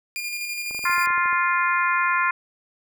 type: tone with tremolo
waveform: sawtooth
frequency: 2413 Hz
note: D7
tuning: 46 cents sharp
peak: -23 dBFS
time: 0.16-1.06 s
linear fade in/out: 0 ms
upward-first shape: square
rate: 12 Hz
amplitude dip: 30%
type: clicks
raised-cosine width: 1 ms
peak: -27 dBFS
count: 11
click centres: 0.71 / 0.748 / 0.792 / 0.841 / 0.896 / 0.981 / 1.074 / 1.105 / 1.179 / 1.258 / 1.329 s
type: harmonic tone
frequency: 349.8 Hz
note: F4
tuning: 3 cents sharp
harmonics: 3 / 4 / 5 / 6 / 7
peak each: -22 / -24 / -26 / -28 / -29 dBFS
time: 0.85-2.31 s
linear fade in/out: 5 ms
effects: none